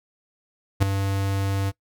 square tone with ADSR envelope, 98 Hz, G2, in tune, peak -13 dBFS, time 0.8-1.72 s, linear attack 26 ms, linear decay 4 ms, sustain -10 dB, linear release 35 ms, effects noise-tail reverb RT60 0.1 s tail -20 dB re dry

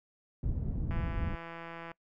pink low-pass noise, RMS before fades -33 dBFS, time 0.43-1.35 s, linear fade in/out 2 ms, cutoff 170 Hz, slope 12 dB/octave
click train, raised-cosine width 0.5 ms, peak -29 dBFS, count 169, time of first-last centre 0.91-1.916 s, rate 167 Hz
effects noise-tail reverb RT60 0.1 s tail -23 dB re dry

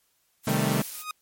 blue noise, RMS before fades -36 dBFS, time 0.43-1.05 s, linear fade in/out 50 ms
sawtooth chord, A half-diminished seventh, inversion first, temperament equal, 130.81 / 155.56 / 196 / 220 Hz, C3 / Eb3 / G3 / A3, 0 / 0 / 0 / 0 cents, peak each -24 dBFS, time 0.47-0.82 s, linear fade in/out 5 ms
sawtooth tone with exponential growth, 1244.5 Hz, D#6, in tune, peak -24 dBFS, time 0.9-1.11 s, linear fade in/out 2 ms, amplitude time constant 44 ms
effects white hiss -69 dBFS RMS until 1.21 s + MP3 64 kbps

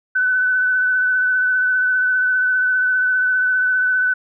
sine tone with vibrato, 1505 Hz, F#6, 29 cents sharp, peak -14 dBFS, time 0.15-4.14 s, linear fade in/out 10 ms, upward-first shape triangle, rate 15 Hz, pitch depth 24 cents each way, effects none

